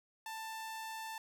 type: tone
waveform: sawtooth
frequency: 887 Hz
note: A5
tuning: 14 cents sharp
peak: -38 dBFS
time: 0.26-1.18 s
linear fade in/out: 2 ms
effects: none